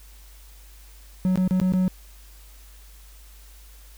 triangle tone with dropouts, 185 Hz, F#3, in tune, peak -16 dBFS, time 1.25-1.88 s, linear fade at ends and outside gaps 0 ms, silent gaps 1.357-1.375 / 1.477-1.509 / 1.6-1.615 / 1.723-1.736 s, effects added 50 Hz sine -45 dBFS peak until 3.97 s + white hiss -53 dBFS RMS until 3.97 s

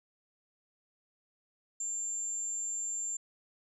sine tone, 7300 Hz, A#8, 37 cents flat, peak -33 dBFS, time 1.8-3.17 s, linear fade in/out 5 ms, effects none

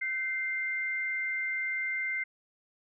sine tone pair together, 1531.3 / 2093 Hz, G6 / C7, -41 / 0 cents, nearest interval perfect fourth, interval 541 cents, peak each -38 / -30 dBFS, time 0.01-2.24 s, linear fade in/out 10 ms, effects none

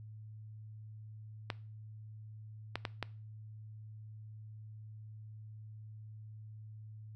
clicks, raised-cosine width 0.3 ms, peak -19 dBFS, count 4, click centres 1.502 / 2.756 / 2.852 / 3.027 s, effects noise-tail reverb RT60 0.4 s tail -21 dB re dry + added 108 Hz sine -47 dBFS peak until 7.15 s

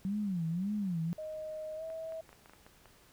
sine tone with vibrato, 185 Hz, F#3, in tune, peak -31 dBFS, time 0.05-1.13 s, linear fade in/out 0 ms, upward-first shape sine, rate 1.8 Hz, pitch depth 230 cents each way
sine tone with pitch glide, 622.3 to 646.5 Hz, D#5 to E5, 0 to -34 cents, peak -38 dBFS, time 1.18-2.21 s, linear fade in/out 5 ms, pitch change +66 cents, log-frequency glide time 1.76-1.83 s
clicks, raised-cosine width 0.5 ms, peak -39 dBFS, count 9, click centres 1.902 / 2.122 / 2.292 / 2.329 / 2.459 / 2.496 / 2.535 / 2.665 / 2.857 s
effects pink hiss -62 dBFS RMS until 3.12 s

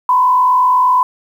sine tone with frequency modulation, 1005 Hz, B5, 30 cents sharp, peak -8 dBFS, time 0.09-1.03 s, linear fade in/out 2 ms, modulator 48.3 Hz, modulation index 0.54, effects 7-bit

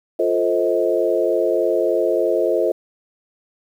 sine chord, F dominant seventh, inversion none, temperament equal with one note detuned, 349.2 / 440 / 523.3 / 633.9 Hz, F4 / A4 / C5 / Eb5, 0 / 0 / 0 / +32 cents, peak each -21 dBFS, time 0.19-2.72 s, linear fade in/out 5 ms, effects 8-bit

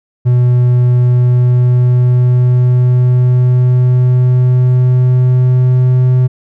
triangle tone with pitch glide, 123.47 to 126.94 Hz, B2 to B2, 0 to +48 cents, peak -4 dBFS, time 0.25-6.28 s, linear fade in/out 20 ms, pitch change +48 cents, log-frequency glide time 0.96-6.09 s, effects none

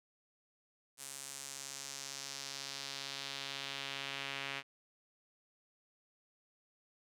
sawtooth tone with band-pass filter sweep, 137.9 Hz, C#3, 9 cents flat, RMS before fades -44 dBFS, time 0.97-4.63 s, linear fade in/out 50 ms, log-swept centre 8900 to 2500 Hz, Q 1.7, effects none

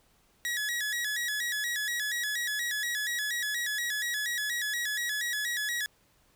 sawtooth tone with vibrato, 1803 Hz, A6, 42 cents sharp, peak -26 dBFS, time 0.45-5.86 s, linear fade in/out 0 ms, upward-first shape square, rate 4.2 Hz, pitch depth 100 cents each way, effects pink hiss -66 dBFS RMS until 6.35 s

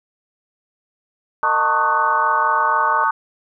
sine chord, D# half-diminished seventh, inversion second, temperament just, 896 / 1120.1 / 1244.5 / 1493.4 Hz, A5 / C#6 / D#6 / F#6, +31 / +18 / 0 / +16 cents, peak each -19 / -20 / -21 / -22 dBFS, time 1.43-3.11 s, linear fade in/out 5 ms
harmonic tone, 153.7 Hz, D#3, 21 cents flat, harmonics 3 / 4 / 5 / 6 / 7, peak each -34 / -28 / -37 / -37 / -26 dBFS, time 1.43-3.04 s, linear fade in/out 0 ms
effects none

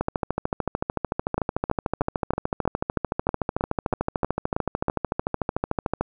two click trains, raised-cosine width 1 ms, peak -9 / -9 dBFS, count 12 / 82, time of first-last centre 1.38-4.883 / 0.01-6.01 s, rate 3.14 / 13.5 Hz, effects none

